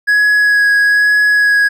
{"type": "tone with vibrato", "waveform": "triangle", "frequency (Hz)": 1670, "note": "G#6", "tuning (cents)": 9, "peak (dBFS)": -6, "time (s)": [0.07, 1.69], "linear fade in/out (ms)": 20, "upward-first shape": "sine", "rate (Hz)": 1.1, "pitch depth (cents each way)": 12, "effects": []}